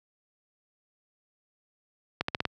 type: accelerating click train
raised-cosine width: 0.3 ms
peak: -11 dBFS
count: 5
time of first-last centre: 2.21-2.453 s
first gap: 74 ms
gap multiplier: 0.87
effects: high-pass 80 Hz 12 dB/octave

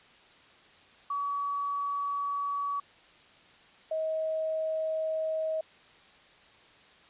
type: tone pair in turn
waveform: sine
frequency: 1136 / 634.4 Hz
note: C#6 / D#5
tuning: +42 / +33 cents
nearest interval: minor seventh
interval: 1009 cents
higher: first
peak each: -29 / -28 dBFS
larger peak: second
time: 1.1-2.8 / 3.91-5.61 s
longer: neither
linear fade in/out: 5 ms
effects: white hiss -57 dBFS RMS until 7.09 s + resampled to 8000 Hz

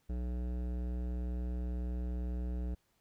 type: tone with hard clipping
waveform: sine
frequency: 61 Hz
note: B1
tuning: 21 cents flat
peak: -36 dBFS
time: 0.09-2.75 s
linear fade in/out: 10 ms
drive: 15 dB
effects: pink hiss -75 dBFS RMS until 3 s

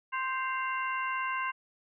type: harmonic tone with a mistuned harmonic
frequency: 523 Hz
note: C5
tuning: 1 cent flat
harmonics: 2 / 3 / 4 / 5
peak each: -32 / -36 / -38 / -40 dBFS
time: 0.12-1.52 s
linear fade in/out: 20 ms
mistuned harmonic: 5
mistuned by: +92 cents
effects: none

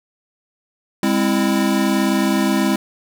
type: chord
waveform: square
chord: Ab augmented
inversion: none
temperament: equal with one note detuned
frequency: 202.9 / 261.6 / 329.6 Hz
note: Ab3 / C4 / E4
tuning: -40 / 0 / 0 cents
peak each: -19 / -21 / -21 dBFS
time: 1.03-2.76 s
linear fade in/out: 2 ms
effects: none

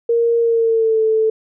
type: tone with pitch glide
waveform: sine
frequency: 466.2 to 440 Hz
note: A#4 to A4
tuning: 0 to 0 cents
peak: -12 dBFS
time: 0.09-1.3 s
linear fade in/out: 5 ms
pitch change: -100 cents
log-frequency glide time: 0.39-1.02 s
effects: none

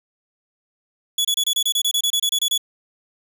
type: tone bursts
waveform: sawtooth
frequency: 3397 Hz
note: G#7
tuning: 38 cents sharp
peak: -14 dBFS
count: 15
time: 1.18-2.578 s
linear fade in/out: 5 ms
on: 68 ms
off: 27 ms
effects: none

